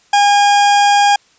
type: tone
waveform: 40% pulse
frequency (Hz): 814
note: G#5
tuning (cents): -35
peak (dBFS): -7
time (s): 0.13-1.16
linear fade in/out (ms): 5
effects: white hiss -52 dBFS RMS until 1.38 s + resampled to 16000 Hz